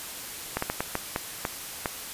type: slowing click train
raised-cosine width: 0.5 ms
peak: -11 dBFS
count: 8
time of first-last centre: 0.57-1.858 s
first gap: 54 ms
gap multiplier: 1.4
effects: white hiss -38 dBFS RMS until 2.13 s + resampled to 32000 Hz